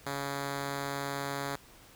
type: tone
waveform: 5% pulse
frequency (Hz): 140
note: C#3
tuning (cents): +18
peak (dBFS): -22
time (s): 0.06-1.56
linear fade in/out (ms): 5
effects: pink hiss -56 dBFS RMS until 1.95 s